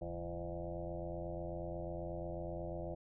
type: tone with frequency modulation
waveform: sine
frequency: 339.8 Hz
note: F4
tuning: 47 cents flat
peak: -39 dBFS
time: 0.01-2.95 s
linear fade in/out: 10 ms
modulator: 88.2 Hz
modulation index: 3.9
effects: none